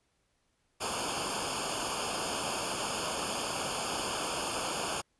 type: noise with comb filter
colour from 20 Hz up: pink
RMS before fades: -34 dBFS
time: 0.8-5.02 s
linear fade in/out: 20 ms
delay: 0.51 ms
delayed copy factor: -1
effects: pink hiss -75 dBFS RMS until 5.19 s + resampled to 24000 Hz